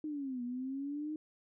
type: linear two-way sweep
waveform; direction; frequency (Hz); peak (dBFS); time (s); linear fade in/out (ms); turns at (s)
sine; down then up; 311.1 to 240 to 311.1; -36; 0.04-1.16; 2; 0.43
effects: none